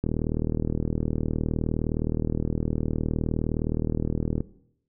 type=click train; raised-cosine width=3 ms; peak=-13 dBFS; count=173; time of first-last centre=0.04-4.405 s; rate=39.4 Hz; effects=noise-tail reverb RT60 0.7 s tail -17 dB re dry